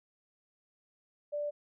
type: tone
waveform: sine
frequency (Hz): 587.3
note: D5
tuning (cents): 0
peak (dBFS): -32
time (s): 1.32-1.51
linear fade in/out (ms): 20
effects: none